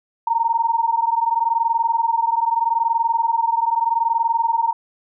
sine tone pair together, 911.5 / 932.3 Hz, A#5 / A#5, -39 / 0 cents, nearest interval unison, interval 39 cents, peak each -19 dBFS, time 0.27-4.73 s, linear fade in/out 5 ms, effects none

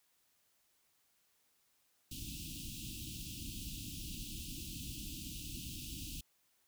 pink band-stop noise, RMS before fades -45 dBFS, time 2.11-6.21 s, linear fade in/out 5 ms, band 330 to 2600 Hz, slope 96 dB/octave, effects white hiss -75 dBFS RMS until 6.67 s

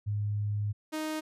sine / sawtooth tone pair in turn, 103.8 / 311 Hz, G#2 / D#4, 0 / -1 cents, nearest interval octave + perfect fifth, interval 1899 cents, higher second, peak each -28 dBFS, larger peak neither, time 0.06-0.73 / 0.92-1.21 s, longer first, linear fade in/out 20 ms, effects resampled to 32000 Hz

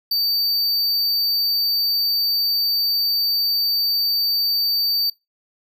square tone, 4609 Hz, D8, 33 cents flat, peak -18 dBFS, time 0.11-5.1 s, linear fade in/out 5 ms, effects noise-tail reverb RT60 0.2 s tail -22 dB re dry

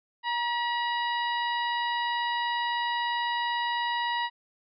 harmonic tone with a mistuned harmonic, 963 Hz, B5, 44 cents flat, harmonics 1 / 2 / 3 / 4 / 5, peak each -28 / -32 / -37 / -38 / -47 dBFS, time 0.23-4.3 s, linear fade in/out 50 ms, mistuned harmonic 1, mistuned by -27 cents, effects none

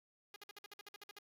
5% pulse tone bursts, 410.4 Hz, G#4, 21 cents flat, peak -39 dBFS, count 12, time 0.34-1.187 s, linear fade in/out 2 ms, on 22 ms, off 53 ms, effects none

